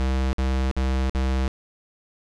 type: tone bursts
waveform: square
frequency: 65.41 Hz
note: C2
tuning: in tune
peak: -21 dBFS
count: 4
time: 0-1.479 s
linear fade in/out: 0 ms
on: 330 ms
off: 53 ms
effects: low-pass 6000 Hz 12 dB/octave